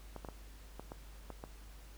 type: clicks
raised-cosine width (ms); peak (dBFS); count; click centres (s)
1; -30; 7; 0.163 / 0.248 / 0.287 / 0.796 / 0.919 / 1.303 / 1.439
effects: added 50 Hz sine -51 dBFS peak until 1.97 s + pink hiss -60 dBFS RMS until 1.97 s